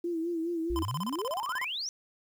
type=tone with vibrato; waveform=sine; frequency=335.1 Hz; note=E4; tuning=29 cents sharp; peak=-29 dBFS; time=0.04-0.83 s; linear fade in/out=5 ms; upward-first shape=sine; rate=4.8 Hz; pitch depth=69 cents each way
type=exponential sweep; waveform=sine; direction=up; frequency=52 to 6050 Hz; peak=-32 dBFS; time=0.7-1.89 s; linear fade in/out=0 ms
type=tone bursts; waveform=square; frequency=1025 Hz; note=C6; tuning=36 cents flat; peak=-33 dBFS; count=15; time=0.76-1.644 s; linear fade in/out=0 ms; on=30 ms; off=31 ms
effects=10-bit